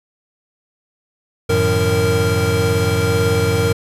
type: tone cluster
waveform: square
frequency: 92.9 / 110.9 / 154.4 / 179.6 / 462.8 Hz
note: F#2 / A2 / D#3 / F3 / A#4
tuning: +7 / +14 / -13 / +49 / -13 cents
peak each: -20 / -21 / -26 / -27 / -18 dBFS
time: 1.49-3.73 s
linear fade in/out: 10 ms
effects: resampled to 32000 Hz